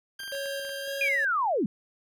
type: tone with pitch glide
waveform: 20% pulse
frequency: 1587 to 1616.6 Hz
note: G6 to G#6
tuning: +21 to -47 cents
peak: -31 dBFS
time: 0.19-1.09 s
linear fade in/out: 5 ms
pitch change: +32 cents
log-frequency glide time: 0.83-0.88 s
type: clicks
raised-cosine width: 0.3 ms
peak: -32 dBFS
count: 8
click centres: 0.202 / 0.234 / 0.278 / 0.319 / 0.35 / 0.458 / 0.65 / 0.693 s
type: tone with tremolo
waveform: square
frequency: 554.4 Hz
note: C#5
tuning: in tune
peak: -33 dBFS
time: 0.32-1.25 s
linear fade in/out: 5 ms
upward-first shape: square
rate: 1.8 Hz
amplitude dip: 35%
type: linear sweep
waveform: sine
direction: down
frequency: 2491 to 170.4 Hz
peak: -23 dBFS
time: 1.01-1.66 s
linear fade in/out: 2 ms
effects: none